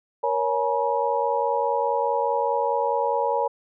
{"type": "tone cluster", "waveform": "sine", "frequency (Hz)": [472.2, 557, 848, 958], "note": ["A#4", "C#5", "G#5", "A#5"], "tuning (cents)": [22, 8, 36, 47], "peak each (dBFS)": -26, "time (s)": [0.23, 3.48], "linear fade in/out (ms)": 10, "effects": []}